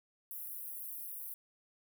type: high-pass noise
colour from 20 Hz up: pink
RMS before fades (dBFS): -44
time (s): 0.31-1.34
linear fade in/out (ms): 0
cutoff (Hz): 11000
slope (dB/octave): 48
effects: none